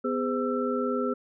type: tone cluster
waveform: sine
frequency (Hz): 250.2 / 411.7 / 512 / 1332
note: B3 / G#4 / C5 / E6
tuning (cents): +23 / -15 / -38 / +18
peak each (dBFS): -29 / -30 / -31 / -33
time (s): 0.04-1.14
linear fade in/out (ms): 10
effects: none